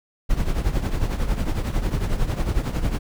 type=noise with tremolo; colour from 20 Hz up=brown; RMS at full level=-19 dBFS; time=0.29-2.99 s; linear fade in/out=20 ms; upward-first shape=triangle; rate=11 Hz; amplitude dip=75%; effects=none